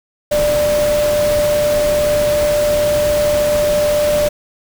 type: tone in noise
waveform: sine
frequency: 593 Hz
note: D5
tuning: 17 cents sharp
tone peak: -12 dBFS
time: 0.31-4.29 s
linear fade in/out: 10 ms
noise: pink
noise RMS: -23 dBFS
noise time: 0.31-4.29 s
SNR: +8 dB
effects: none